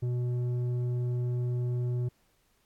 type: tone with low-pass filter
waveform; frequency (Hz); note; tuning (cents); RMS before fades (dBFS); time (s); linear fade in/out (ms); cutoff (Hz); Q
square; 122.8; B2; -9; -30; 0.02-2.09; 10; 300; 0.99
effects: pink hiss -70 dBFS RMS until 2.65 s + AAC 64 kbps